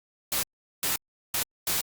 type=noise bursts at uneven times; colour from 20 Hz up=white; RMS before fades=-27 dBFS; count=4; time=0.32-0.43 / 0.83-0.96 / 1.34-1.43 / 1.67-1.81 s; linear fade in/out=2 ms; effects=Opus 48 kbps